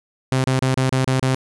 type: tone bursts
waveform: sawtooth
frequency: 130.81 Hz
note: C3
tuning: in tune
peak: -12 dBFS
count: 7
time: 0.32-1.346 s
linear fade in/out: 0 ms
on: 120 ms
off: 31 ms
effects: resampled to 24000 Hz